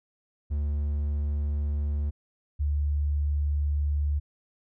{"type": "tone pair in turn", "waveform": ["triangle", "sine"], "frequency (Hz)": [73, 73], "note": ["D2", "D2"], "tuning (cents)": [-10, -10], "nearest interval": "unison", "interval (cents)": 0, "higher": "neither", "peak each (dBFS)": -23, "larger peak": "neither", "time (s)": [[0.5, 2.11], [2.59, 4.2]], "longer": "neither", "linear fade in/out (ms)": 20, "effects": []}